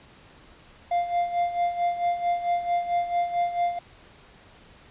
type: tone with tremolo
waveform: triangle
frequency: 698.5 Hz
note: F5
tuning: in tune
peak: -18 dBFS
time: 0.91-3.79 s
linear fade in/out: 5 ms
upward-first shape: sine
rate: 4.5 Hz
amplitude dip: 70%
effects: pink hiss -52 dBFS RMS until 4.9 s + resampled to 8000 Hz